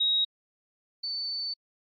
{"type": "tone pair in turn", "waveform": "sine", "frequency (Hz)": [3796, 4514], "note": ["A#7", "C#8"], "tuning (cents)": [31, 31], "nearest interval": "minor third", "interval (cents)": 300, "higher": "second", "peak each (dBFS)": [-22, -30], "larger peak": "first", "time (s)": [[0, 0.25], [1.03, 1.54]], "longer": "second", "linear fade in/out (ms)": 10, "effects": ["AAC 32 kbps"]}